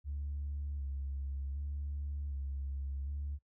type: tone with vibrato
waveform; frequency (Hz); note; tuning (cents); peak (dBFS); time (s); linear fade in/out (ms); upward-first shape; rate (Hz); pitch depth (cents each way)
sine; 70.2; C#2; +22; -35; 0.04-3.39; 50; square; 0.66; 36
effects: noise-tail reverb RT60 0.1 s tail -21 dB re dry + tanh soft clip ceiling -32 dBFS